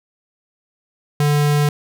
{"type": "tone", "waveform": "square", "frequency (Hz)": 146.83, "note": "D3", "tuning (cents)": 0, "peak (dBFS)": -14, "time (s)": [1.2, 1.69], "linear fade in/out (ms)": 2, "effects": []}